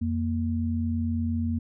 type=tone pair together; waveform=sine; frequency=87.31 / 233.1 Hz; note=F2 / A#3; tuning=0 / 0 cents; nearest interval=octave + perfect fourth; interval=1700 cents; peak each=-27 / -27 dBFS; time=0.01-1.59 s; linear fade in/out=10 ms; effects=none